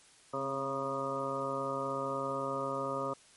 harmonic tone with a mistuned harmonic, 136.6 Hz, C#3, 25 cents flat, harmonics 1 / 2 / 3 / 4 / 5 / 7 / 8 / 9, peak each -45 / -42 / -41 / -37 / -45 / -42 / -45 / -37 dBFS, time 0.33-3.14 s, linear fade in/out 10 ms, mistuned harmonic 2, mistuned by -27 cents, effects white hiss -60 dBFS RMS until 3.36 s + MP3 48 kbps

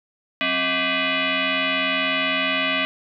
sine tone with frequency modulation, 265.9 Hz, C4, 28 cents sharp, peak -19 dBFS, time 0.41-2.85 s, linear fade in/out 0 ms, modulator 451 Hz, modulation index 6.7, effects none

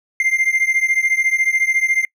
triangle beating tone pair, 2093 / 2107 Hz, C7 / C7, 0 / +12 cents, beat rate 14 Hz, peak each -15 / -17 dBFS, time 0.2-2.05 s, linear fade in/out 2 ms, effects noise-tail reverb RT60 0.1 s tail -26 dB re dry

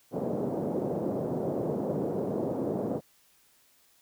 white band-pass noise, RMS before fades -31 dBFS, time 0.11-3.01 s, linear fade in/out 50 ms, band 130 to 560 Hz, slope 24 dB/octave, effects white hiss -64 dBFS RMS until 4.01 s

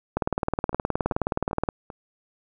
two click trains, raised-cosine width 1 ms, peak -9 / -23 dBFS, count 30 / 4, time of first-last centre 0.17-1.688 / 0.73-1.902 s, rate 19.1 / 2.56 Hz, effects none

